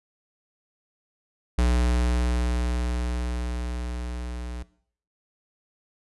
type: tone with level ramp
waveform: square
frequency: 60.5 Hz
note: B1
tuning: 35 cents flat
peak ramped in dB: -19 to -33 dBFS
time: 1.58-4.63 s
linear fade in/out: 5 ms
effects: noise-tail reverb RT60 0.6 s tail -19 dB re dry + resampled to 24000 Hz